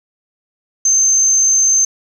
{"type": "tone", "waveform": "sine", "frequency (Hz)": 6272, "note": "G8", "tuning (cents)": 0, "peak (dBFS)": -9, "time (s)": [0.85, 1.85], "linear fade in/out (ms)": 5, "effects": ["7-bit"]}